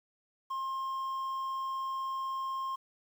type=tone with quantisation; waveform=triangle; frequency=1064 Hz; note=C6; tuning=29 cents sharp; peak=-31 dBFS; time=0.5-2.76 s; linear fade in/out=10 ms; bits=10; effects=none